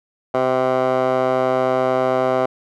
15% pulse tone with band-pass filter, 129.2 Hz, C3, 21 cents flat, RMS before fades -18 dBFS, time 0.34-2.46 s, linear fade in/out 5 ms, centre 760 Hz, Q 4, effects none

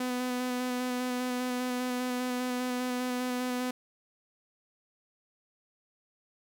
sawtooth tone with vibrato, 250 Hz, B3, 21 cents sharp, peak -26 dBFS, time 0-3.71 s, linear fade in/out 5 ms, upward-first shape square, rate 5 Hz, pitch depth 12 cents each way, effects none

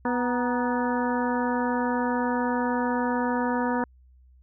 harmonic tone with a mistuned harmonic, 246.9 Hz, B3, in tune, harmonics 1 / 2 / 3 / 4 / 5 / 6 / 7, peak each -26 / -30 / -34 / -29 / -37 / -36 / -37 dBFS, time 0.05-3.84 s, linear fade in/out 2 ms, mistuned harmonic 4, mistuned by -71 cents, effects added 63 Hz sine -52 dBFS peak until 4.42 s

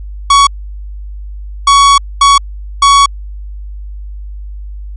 45% pulse tone bursts at uneven times, 1120 Hz, C#6, 18 cents sharp, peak -3 dBFS, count 4, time 0.3-0.47 / 1.67-1.98 / 2.21-2.38 / 2.82-3.06 s, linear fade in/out 5 ms, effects added 50 Hz sine -22 dBFS peak until 4.96 s + resampled to 22050 Hz

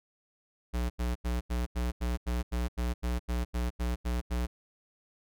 square tone bursts, 60.3 Hz, B1, 41 cents flat, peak -29 dBFS, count 15, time 0.73-4.47 s, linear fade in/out 20 ms, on 170 ms, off 85 ms, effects none

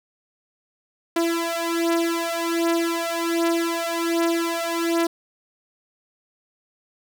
sawtooth beating tone pair, 334.8 / 336.1 Hz, E4 / E4, +27 / +34 cents, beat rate 1.3 Hz, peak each -20 dBFS, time 1.16-5.07 s, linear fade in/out 5 ms, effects none

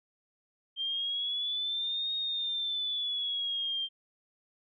sine exponential two-way sweep, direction up then down, 3164 to 3729 to 3164 Hz, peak -30 dBFS, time 0.76-3.89 s, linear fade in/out 50 ms, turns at 2.14 s, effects none

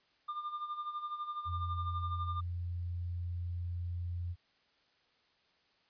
triangle tone with tremolo, 1200 Hz, D6, 37 cents sharp, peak -33 dBFS, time 0.28-2.41 s, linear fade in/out 10 ms, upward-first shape sine, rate 12 Hz, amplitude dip 65%
sine tone, 87.31 Hz, F2, in tune, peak -35 dBFS, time 1.45-4.36 s, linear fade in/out 50 ms
effects white hiss -71 dBFS RMS until 5.89 s + resampled to 11025 Hz

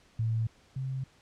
sine tone pair in turn, 112.4 / 132.36 Hz, A2 / C3, +37 / +20 cents, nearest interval minor third, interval 283 cents, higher second, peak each -26 / -31 dBFS, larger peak first, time 0.19-0.47 / 0.76-1.04 s, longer neither, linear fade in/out 5 ms, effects pink hiss -62 dBFS RMS until 1.21 s + low-pass 7000 Hz 12 dB/octave

